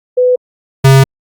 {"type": "tone pair in turn", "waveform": ["sine", "square"], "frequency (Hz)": [500, 134.71], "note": ["B4", "C#3"], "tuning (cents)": [21, -49], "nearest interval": "octave + major seventh", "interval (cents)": 2270, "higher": "first", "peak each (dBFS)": [-6, -3], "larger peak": "second", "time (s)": [[0.17, 0.36], [0.84, 1.04]], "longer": "second", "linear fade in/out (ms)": 10, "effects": ["Opus 32 kbps"]}